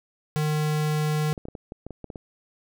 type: tone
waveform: square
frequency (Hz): 152.4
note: D#3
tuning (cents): -36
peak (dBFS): -23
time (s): 0.36-1.33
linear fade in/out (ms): 0
type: clicks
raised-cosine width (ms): 2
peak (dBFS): -23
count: 11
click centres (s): 1.325 / 1.378 / 1.454 / 1.485 / 1.552 / 1.721 / 1.866 / 1.907 / 2.043 / 2.102 / 2.158
effects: none